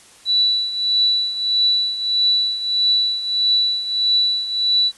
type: tone with tremolo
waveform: sine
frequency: 3951 Hz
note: B7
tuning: in tune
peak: -12 dBFS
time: 0.25-4.92 s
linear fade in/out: 50 ms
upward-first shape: triangle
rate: 1.6 Hz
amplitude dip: 75%
effects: white hiss -47 dBFS RMS until 4.97 s + resampled to 24000 Hz